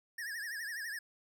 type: tone with vibrato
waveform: square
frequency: 1760 Hz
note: A6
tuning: in tune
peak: -39 dBFS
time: 0.18-0.99 s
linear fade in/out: 5 ms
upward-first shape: triangle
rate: 12 Hz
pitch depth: 160 cents each way
effects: none